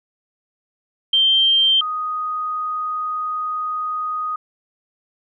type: tone pair in turn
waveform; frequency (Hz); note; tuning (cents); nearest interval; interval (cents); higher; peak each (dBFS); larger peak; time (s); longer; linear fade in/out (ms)
sine; 3151 / 1245.1; G7 / D#6; +8 / +1; octave + major third; 1607; first; -12 / -21; first; 1.13-1.81 / 1.81-4.36; second; 5
effects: none